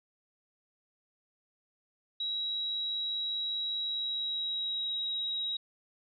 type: tone with pitch glide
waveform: sine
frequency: 3865 to 3829 Hz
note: B7 to A#7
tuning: -38 to +46 cents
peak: -31 dBFS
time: 2.2-5.57 s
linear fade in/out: 5 ms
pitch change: -16 cents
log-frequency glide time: 3.83-4.94 s
effects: none